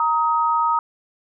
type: tone pair together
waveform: sine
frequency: 932.3 / 1260.8 Hz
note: A#5 / D#6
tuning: 0 / +23 cents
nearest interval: perfect fourth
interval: 523 cents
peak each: -19 dBFS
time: 0-0.79 s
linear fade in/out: 2 ms
effects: none